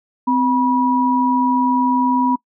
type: tone pair together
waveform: sine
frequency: 257.2 / 971 Hz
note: C4 / B5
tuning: -30 / -30 cents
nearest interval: octave + major seventh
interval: 2300 cents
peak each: -16 dBFS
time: 0.27-2.36 s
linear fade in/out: 10 ms
effects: noise-tail reverb RT60 0.1 s tail -25 dB re dry